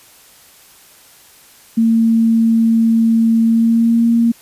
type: tone with pitch glide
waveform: sine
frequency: 227 to 232.3 Hz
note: A#3 to A#3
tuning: -46 to -6 cents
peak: -9 dBFS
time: 1.77-4.32 s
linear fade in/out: 10 ms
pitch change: +40 cents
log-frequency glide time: 3.44-4.08 s
effects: white hiss -45 dBFS RMS until 4.41 s + resampled to 32000 Hz